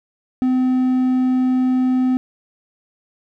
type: tone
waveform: triangle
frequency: 255.7 Hz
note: C4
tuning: 40 cents flat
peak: -12 dBFS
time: 0.42-2.17 s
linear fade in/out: 0 ms
effects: none